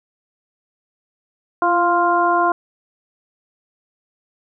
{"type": "harmonic tone with a mistuned harmonic", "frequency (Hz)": 349.2, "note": "F4", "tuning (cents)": 0, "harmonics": [1, 2, 3, 4], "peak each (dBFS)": [-21, -18, -17, -22], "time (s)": [1.62, 2.52], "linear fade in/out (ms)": 2, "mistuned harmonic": 1, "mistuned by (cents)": -32, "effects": []}